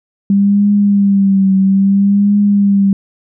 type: tone with vibrato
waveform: sine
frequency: 198 Hz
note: G3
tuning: 18 cents sharp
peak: -7 dBFS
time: 0.3-2.93 s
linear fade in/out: 2 ms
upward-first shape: triangle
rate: 0.6 Hz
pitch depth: 61 cents each way
effects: none